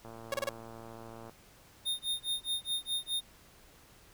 click train, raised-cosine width 1 ms, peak -34 dBFS, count 143, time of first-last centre 0.05-1.296 s, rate 114 Hz
sawtooth tone bursts, 554.4 Hz, C#5, in tune, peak -26 dBFS, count 4, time 0.32-0.491 s, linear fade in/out 2 ms, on 21 ms, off 29 ms
square tone with tremolo, 3664 Hz, A#7, 31 cents flat, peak -30 dBFS, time 1.85-3.21 s, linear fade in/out 20 ms, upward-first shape sine, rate 4.8 Hz, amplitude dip 100%
effects pink hiss -59 dBFS RMS until 4.13 s

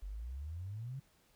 sine exponential sweep, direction up, 45.64 to 140.3 Hz, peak -40 dBFS, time 0.02-1 s, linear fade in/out 10 ms, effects pink hiss -70 dBFS RMS until 1.35 s

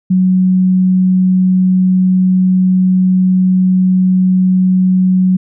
sine tone, 185.2 Hz, F#3, 2 cents sharp, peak -7 dBFS, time 0.1-5.37 s, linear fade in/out 10 ms, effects none

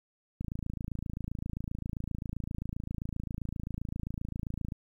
click train, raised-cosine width 5 ms, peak -23 dBFS, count 120, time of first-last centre 0.41-4.722 s, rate 27.6 Hz, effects 10-bit

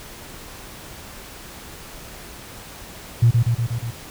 sine tone with echo, 117.4 Hz, A#2, 13 cents sharp, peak -9 dBFS, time 3.22-3.31 s, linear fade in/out 10 ms, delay 120 ms, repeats 5, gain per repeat -3 dB, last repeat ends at 3.91 s, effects tanh soft clip ceiling -6 dBFS + pink hiss -39 dBFS RMS until 4.1 s

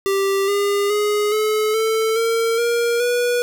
square tone with pitch steps, 392 / 404.2 / 416.8 / 429.7 / 443.1 / 456.8 / 471 / 485.7 Hz, G4 / G#4 / G#4 / A4 / A4 / A#4 / A#4 / B4, 0 / -47 / +6 / -41 / +12 / -35 / +18 / -29 cents, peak -17 dBFS, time 0.06-3.42 s, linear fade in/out 0 ms, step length 420 ms, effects none

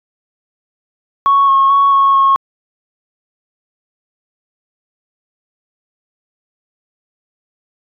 sine tone with pitch steps, 1109 / 1088 / 1112 / 1099 / 1090 Hz, C#6 / C#6 / C#6 / C#6 / C#6, 0 / -33 / +5 / -15 / -29 cents, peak -6 dBFS, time 1.26-2.36 s, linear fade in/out 0 ms, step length 220 ms, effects tanh soft clip ceiling -3 dBFS

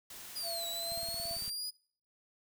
white noise, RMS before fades -48 dBFS, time 0.1-1.5 s, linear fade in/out 5 ms
sawtooth exponential two-way sweep, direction down then up, 4978 to 3879 to 4978 Hz, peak -34 dBFS, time 0.35-1.71 s, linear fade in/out 20 ms, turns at 0.66 s
sine tone with tremolo, 676 Hz, E5, 43 cents sharp, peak -39 dBFS, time 0.42-1.38 s, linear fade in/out 50 ms, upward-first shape triangle, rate 2.4 Hz, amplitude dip 60%
click train, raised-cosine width 5 ms, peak -39 dBFS, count 11, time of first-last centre 0.92-1.479 s, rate 17.9 Hz
effects noise-tail reverb RT60 0.5 s tail -24 dB re dry

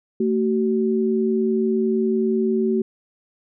sine tone pair together, 224.3 / 378.3 Hz, A3 / F#4, +34 / +38 cents, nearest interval major sixth, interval 904 cents, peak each -20 dBFS, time 0.2-2.82 s, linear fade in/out 5 ms, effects none

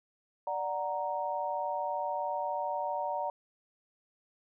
sine chord, D augmented, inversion none, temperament equal, 587.3 / 740 / 932.3 Hz, D5 / F#5 / A#5, 0 / 0 / 0 cents, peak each -36 / -36 / -34 dBFS, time 0.47-3.3 s, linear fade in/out 2 ms, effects none

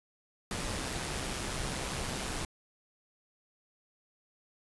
pink noise with amplitude modulation, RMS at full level -34 dBFS, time 0.51-2.45 s, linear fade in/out 2 ms, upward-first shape sine, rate 130 Hz, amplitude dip 40%, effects resampled to 24000 Hz

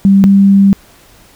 sine tone pair in turn, 196 / 197.1 Hz, G3 / G3, 0 / +10 cents, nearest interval unison, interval 10 cents, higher second, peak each -3 dBFS, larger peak neither, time 0.05-0.24 / 0.24-0.73 s, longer second, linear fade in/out 0 ms, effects pink hiss -43 dBFS RMS until 1.35 s

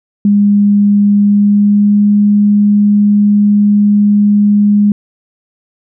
sine tone with pitch glide, 203.9 to 206 Hz, G#3 to G#3, -32 to -14 cents, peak -5 dBFS, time 0.25-4.92 s, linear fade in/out 2 ms, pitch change +18 cents, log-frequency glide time 1.2-2.08 s, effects none

